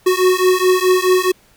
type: beating tone pair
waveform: square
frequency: 366.4 / 371.1 Hz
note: F#4 / F#4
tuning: -17 / +5 cents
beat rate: 4.7 Hz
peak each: -15 dBFS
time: 0.06-1.32 s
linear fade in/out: 10 ms
effects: pink hiss -52 dBFS RMS until 1.56 s